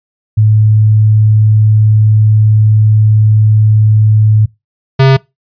sine / square tone pair in turn, 107.7 / 134.14 Hz, A2 / C3, -37 / +43 cents, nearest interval major third, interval 380 cents, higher second, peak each -4 dBFS, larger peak neither, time 0.37-4.46 / 4.99-5.17 s, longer first, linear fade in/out 10 ms, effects noise-tail reverb RT60 0.2 s tail -22 dB re dry + resampled to 11025 Hz

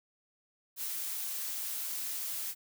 blue noise, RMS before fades -37 dBFS, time 0.76-2.55 s, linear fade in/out 50 ms, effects none

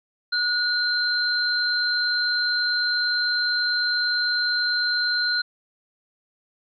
sine tone pair together, 1455 / 4126 Hz, F#6 / C8, -29 / -25 cents, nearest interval octave + tritone, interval 1804 cents, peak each -23 dBFS, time 0.32-5.42 s, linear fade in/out 10 ms, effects none

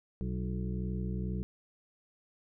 harmonic tone with a mistuned harmonic, 62.2 Hz, B1, 13 cents sharp, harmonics 1 / 2 / 3 / 5 / 6 / 7, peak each -36 / -38 / -36 / -48 / -48 / -48 dBFS, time 0.21-1.43 s, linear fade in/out 0 ms, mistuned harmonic 6, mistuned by -46 cents, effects none

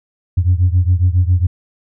sine beating tone pair, 87.31 / 94.61 Hz, F2 / F#2, 0 / +39 cents, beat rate 7.3 Hz, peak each -11 / -13 dBFS, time 0.37-1.47 s, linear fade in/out 10 ms, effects tanh soft clip ceiling -5 dBFS

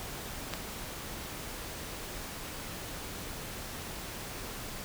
clicks, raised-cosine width 0.2 ms, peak -26 / -16 dBFS, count 2, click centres 0.532 / 0.537 s, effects pink hiss -41 dBFS RMS until 4.84 s

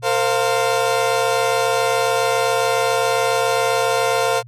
30% pulse chord, Bb suspended second, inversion none, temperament equal with one note detuned, 456 / 523.3 / 698.5 Hz, Bb4 / C5 / F5, -38 / 0 / 0 cents, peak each -18 dBFS, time 0.02-4.43 s, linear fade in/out 50 ms, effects added 120 Hz sine -38 dBFS peak until 4.47 s + low-pass 12000 Hz 12 dB/octave

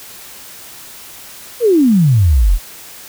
sine exponential sweep, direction down, 505 to 36.71 Hz, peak -7 dBFS, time 1.6-2.59 s, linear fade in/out 50 ms, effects white hiss -35 dBFS RMS until 3.08 s

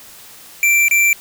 square tone with dropouts, 2349 Hz, D7, in tune, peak -11 dBFS, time 0.63-1.13 s, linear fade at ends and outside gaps 1 ms, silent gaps 0.883-0.911 s, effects white hiss -40 dBFS RMS until 1.2 s

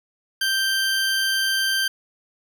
20% pulse tone, 1568 Hz, G6, in tune, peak -15 dBFS, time 0.41-1.88 s, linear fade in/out 5 ms, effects none

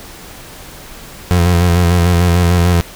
30% pulse tone with vibrato, 87.31 Hz, F2, in tune, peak -6 dBFS, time 1.31-2.81 s, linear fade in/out 0 ms, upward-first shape square, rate 6.7 Hz, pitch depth 38 cents each way, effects pink hiss -34 dBFS RMS until 2.95 s

